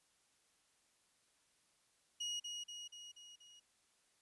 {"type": "tone with echo", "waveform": "30% pulse", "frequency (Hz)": 2891, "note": "F#7", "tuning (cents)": -41, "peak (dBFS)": -36, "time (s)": [2.2, 2.4], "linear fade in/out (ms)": 10, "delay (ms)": 240, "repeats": 5, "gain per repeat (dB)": -4, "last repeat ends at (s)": 3.6, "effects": ["white hiss -75 dBFS RMS until 4.21 s", "resampled to 24000 Hz"]}